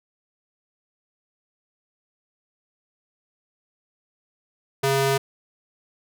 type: tone with high-pass filter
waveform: square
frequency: 136.7 Hz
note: C#3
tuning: 24 cents flat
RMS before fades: -21 dBFS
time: 4.83-5.18 s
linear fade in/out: 10 ms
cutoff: 290 Hz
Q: 0.95
effects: none